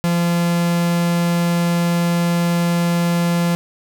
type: tone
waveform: 45% pulse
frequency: 171.9 Hz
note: F3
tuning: 27 cents flat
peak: -15 dBFS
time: 0.04-3.55 s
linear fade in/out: 0 ms
effects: none